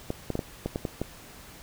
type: clicks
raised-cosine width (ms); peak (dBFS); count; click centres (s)
2; -15; 8; 0.104 / 0.303 / 0.354 / 0.392 / 0.66 / 0.759 / 0.852 / 1.016
effects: pink hiss -48 dBFS RMS until 1.62 s